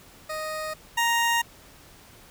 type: tone pair in turn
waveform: 20% pulse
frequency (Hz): 622.3 / 934.1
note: D#5 / A#5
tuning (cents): 0 / +3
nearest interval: perfect fifth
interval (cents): 703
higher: second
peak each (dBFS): -25 / -16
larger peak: second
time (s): 0.29-0.74 / 0.97-1.42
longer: neither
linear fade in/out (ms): 10
effects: pink hiss -51 dBFS RMS until 2.3 s